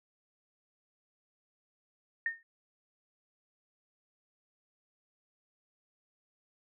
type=tone with exponential decay; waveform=sine; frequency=1832 Hz; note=A#6; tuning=31 cents flat; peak=-26 dBFS; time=2.26-2.43 s; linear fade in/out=2 ms; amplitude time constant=35 ms; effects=none